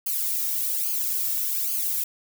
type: noise with flanger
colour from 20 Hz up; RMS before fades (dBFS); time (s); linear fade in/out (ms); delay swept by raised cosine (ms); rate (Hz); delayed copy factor
violet; -26; 0.06-2.04; 5; 0.53 to 2.03; 1.2; -0.9
effects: none